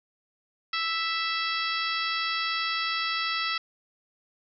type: harmonic tone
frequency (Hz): 659.3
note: E5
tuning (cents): 0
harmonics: 2 / 3 / 4 / 5 / 6 / 7 / 8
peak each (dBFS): -31 / -33 / -34 / -35 / -36 / -36 / -37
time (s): 0.73-3.58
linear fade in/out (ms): 5
effects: none